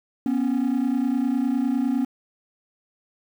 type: tone pair together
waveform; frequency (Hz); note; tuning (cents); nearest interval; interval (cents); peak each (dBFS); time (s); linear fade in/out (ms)
triangle; 244.2 / 274.1; B3 / C#4; -19 / -19; major second; 200; -20; 0.26-2.05; 2
effects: tanh soft clip ceiling -14 dBFS + 8-bit